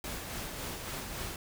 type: noise with tremolo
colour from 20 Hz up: pink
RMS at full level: -38 dBFS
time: 0.04-1.36 s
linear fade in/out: 2 ms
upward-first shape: sine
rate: 3.6 Hz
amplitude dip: 35%
effects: none